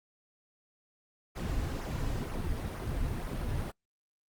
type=noise with flanger; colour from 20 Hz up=brown; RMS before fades=-34 dBFS; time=1.35-3.72 s; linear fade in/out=20 ms; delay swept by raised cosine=0.24 to 5.64 ms; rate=2.1 Hz; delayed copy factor=-0.6; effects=noise-tail reverb RT60 0.1 s tail -22 dB re dry + Opus 48 kbps